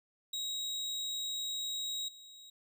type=tone with level steps; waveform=35% pulse; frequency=3812 Hz; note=A#7; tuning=38 cents sharp; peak=-33 / -49 dBFS; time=0.33-2.5 s; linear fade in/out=5 ms; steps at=2.08 s; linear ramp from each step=5 ms; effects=none